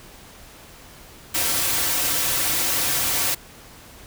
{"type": "noise with comb filter", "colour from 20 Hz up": "white", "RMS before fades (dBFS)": -22, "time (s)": [1.34, 3.35], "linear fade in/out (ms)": 10, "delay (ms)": 4.8, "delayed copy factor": -0.65, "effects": ["pink hiss -45 dBFS RMS until 4.06 s"]}